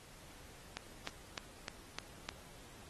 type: click train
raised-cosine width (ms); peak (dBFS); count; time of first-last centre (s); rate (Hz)
0.2; -21; 6; 0.77-2.29; 3.29
effects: pink hiss -57 dBFS RMS until 2.89 s + AAC 32 kbps